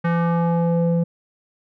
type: tone with low-pass filter sweep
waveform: square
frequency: 169.4 Hz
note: E3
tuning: 48 cents sharp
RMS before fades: -19 dBFS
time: 0.04-1.04 s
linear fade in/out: 10 ms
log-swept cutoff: 1700 to 390 Hz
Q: 1.9
effects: none